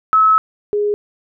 sine tone pair in turn, 1294 / 414.2 Hz, E6 / G#4, -32 / -5 cents, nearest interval octave + minor sixth, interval 1973 cents, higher first, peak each -8 / -14 dBFS, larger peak first, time 0.13-0.38 / 0.73-0.94 s, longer first, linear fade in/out 0 ms, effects none

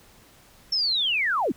sine linear sweep, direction down, 5430 to 187.3 Hz, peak -21 dBFS, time 0.72-1.52 s, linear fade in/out 5 ms, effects pink hiss -54 dBFS RMS until 1.56 s

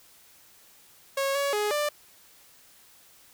sawtooth tone with pitch steps, 548 / 562 / 418 / 592 Hz, C#5 / C#5 / G#4 / D5, -20 / +24 / +11 / +14 cents, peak -21 dBFS, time 1.17-1.89 s, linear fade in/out 5 ms, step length 180 ms, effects white hiss -56 dBFS RMS until 3.33 s

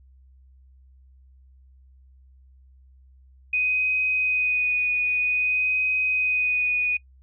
sine tone with vibrato, 2494 Hz, D#7, 3 cents sharp, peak -20 dBFS, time 3.53-6.97 s, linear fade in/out 5 ms, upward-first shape sine, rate 0.52 Hz, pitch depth 15 cents each way, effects noise-tail reverb RT60 0.1 s tail -24 dB re dry + added 65 Hz sine -50 dBFS peak until 7.22 s

